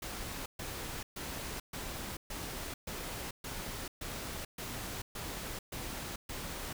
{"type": "noise bursts", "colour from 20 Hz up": "pink", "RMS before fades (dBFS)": -41, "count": 12, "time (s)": [0.02, 6.73], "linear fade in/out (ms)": 5, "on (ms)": 440, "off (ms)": 130, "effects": []}